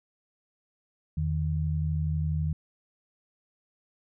sine tone pair together, 82.41 / 154.63 Hz, E2 / D#3, 0 / -10 cents, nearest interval major seventh, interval 1090 cents, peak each -28 dBFS, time 1.17-2.53 s, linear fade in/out 5 ms, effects none

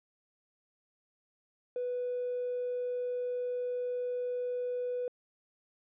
triangle tone, 493.9 Hz, B4, in tune, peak -28 dBFS, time 1.76-5.08 s, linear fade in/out 2 ms, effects tanh soft clip ceiling -29 dBFS + resampled to 8000 Hz

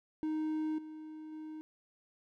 triangle tone with level steps, 311.1 Hz, D#4, in tune, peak -30 / -42 / -40 dBFS, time 0.23-1.61 s, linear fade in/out 0 ms, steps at 0.78 / 1.32 s, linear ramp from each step 5 ms, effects none

